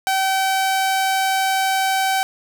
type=tone; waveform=sawtooth; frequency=768 Hz; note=G5; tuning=36 cents flat; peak=-13 dBFS; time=0.07-2.23 s; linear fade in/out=0 ms; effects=none